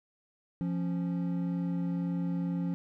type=tone pair together; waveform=triangle; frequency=173.81 / 275.9 Hz; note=F3 / C#4; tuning=-8 / -8 cents; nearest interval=minor sixth; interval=800 cents; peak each=-28 / -34 dBFS; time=0.61-2.74 s; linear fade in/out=0 ms; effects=none